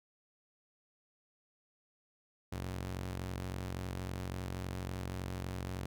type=ring-modulated tone; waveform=sawtooth; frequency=92.5 Hz; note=F#2; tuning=in tune; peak=-31 dBFS; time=2.52-5.86 s; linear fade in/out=5 ms; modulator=21.8 Hz; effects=none